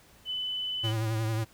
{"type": "tone", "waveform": "sine", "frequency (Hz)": 3007, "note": "F#7", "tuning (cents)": 27, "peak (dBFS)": -30, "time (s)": [0.25, 0.93], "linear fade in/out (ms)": 50}
{"type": "tone with vibrato", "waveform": "square", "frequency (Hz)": 111, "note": "A2", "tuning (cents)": 16, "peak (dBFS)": -28, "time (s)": [0.83, 1.45], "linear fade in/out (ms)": 20, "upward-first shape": "triangle", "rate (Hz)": 11, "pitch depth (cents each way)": 51}
{"effects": ["pink hiss -58 dBFS RMS until 1.53 s"]}